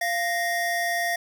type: tone pair together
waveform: square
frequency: 691.8 / 1863 Hz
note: F5 / A#6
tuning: -17 / -2 cents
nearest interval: octave + perfect fourth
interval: 1715 cents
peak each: -27 dBFS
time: 0.01-1.16 s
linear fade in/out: 5 ms
effects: none